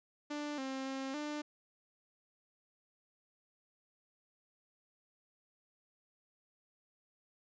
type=tone with pitch steps; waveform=sawtooth; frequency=295 / 266 / 267.7 / 297.8 Hz; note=D4 / C4 / C4 / D4; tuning=+8 / +29 / +40 / +24 cents; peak=-34 dBFS; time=0.3-1.42 s; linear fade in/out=10 ms; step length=280 ms; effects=resampled to 16000 Hz